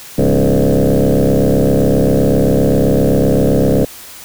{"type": "tone with frequency modulation", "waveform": "sine", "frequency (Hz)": 150.3, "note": "D3", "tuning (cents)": 40, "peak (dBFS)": -7, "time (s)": [0.18, 3.85], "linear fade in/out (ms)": 5, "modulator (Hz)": 67.7, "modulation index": 6.4, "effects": ["tanh soft clip ceiling -5 dBFS", "white hiss -34 dBFS RMS until 4.24 s"]}